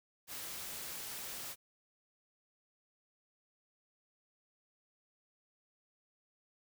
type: noise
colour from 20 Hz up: white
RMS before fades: -44 dBFS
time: 0.27-1.56 s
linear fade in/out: 50 ms
effects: none